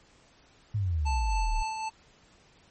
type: exponential sweep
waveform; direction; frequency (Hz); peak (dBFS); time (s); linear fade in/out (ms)
sine; down; 110 to 32.32; -25; 0.74-1.63; 10
type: tone with tremolo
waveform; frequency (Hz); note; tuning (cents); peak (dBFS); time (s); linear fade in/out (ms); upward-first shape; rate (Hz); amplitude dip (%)
square; 880; A5; 0; -30; 1.05-1.9; 20; sine; 3.8; 35
effects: pink hiss -60 dBFS RMS until 2.7 s + MP3 32 kbps